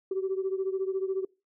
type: beating tone pair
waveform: sine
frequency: 378.9 / 392.9 Hz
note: F#4 / G4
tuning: +41 / +4 cents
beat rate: 14 Hz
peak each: -28 / -32 dBFS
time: 0.11-1.25 s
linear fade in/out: 5 ms
effects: noise-tail reverb RT60 0.3 s tail -26 dB re dry + tanh soft clip ceiling -21 dBFS